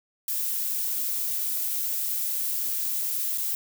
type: noise with dropouts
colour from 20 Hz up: violet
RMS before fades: -28 dBFS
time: 0.28-3.55 s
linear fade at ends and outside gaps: 1 ms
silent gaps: 3.376-3.381 s
effects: none